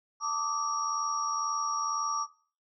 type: tone cluster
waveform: sine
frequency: 892 / 1167 / 1249 / 5630 Hz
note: A5 / D6 / D#6 / F8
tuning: +23 / -11 / +6 / +13 cents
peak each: -39 / -30 / -38 / -37 dBFS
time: 0.2-2.27 s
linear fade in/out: 50 ms
effects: noise-tail reverb RT60 0.4 s tail -17 dB re dry